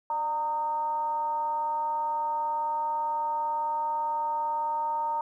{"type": "tone with frequency modulation", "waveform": "sine", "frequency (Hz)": 919, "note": "A#5", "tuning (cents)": -25, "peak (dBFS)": -26, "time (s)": [0.1, 5.21], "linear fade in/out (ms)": 2, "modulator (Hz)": 325, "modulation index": 0.39, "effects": ["11-bit"]}